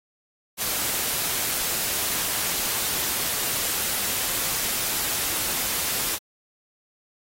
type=noise; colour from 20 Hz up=white; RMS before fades=-26 dBFS; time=0.57-6.19 s; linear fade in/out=50 ms; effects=AAC 48 kbps